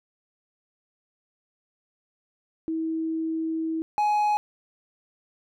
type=tone pair in turn; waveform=sine / triangle; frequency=322.4 / 838.1 Hz; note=E4 / G#5; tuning=-38 / +16 cents; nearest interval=octave + perfect fourth; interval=1654 cents; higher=second; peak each=-25 / -18 dBFS; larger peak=second; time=2.68-3.82 / 3.98-4.37 s; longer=first; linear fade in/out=0 ms; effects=none